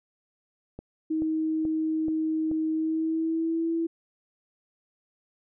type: click train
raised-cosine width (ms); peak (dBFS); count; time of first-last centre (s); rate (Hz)
2; -25; 5; 0.79-2.514; 2.32
type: tone with pitch glide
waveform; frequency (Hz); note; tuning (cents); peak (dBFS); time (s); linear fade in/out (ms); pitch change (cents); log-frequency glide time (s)
sine; 316 to 330.8; D#4 to E4; +27 to +6; -24; 1.1-3.87; 10; +79; 2.72-3.72
effects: none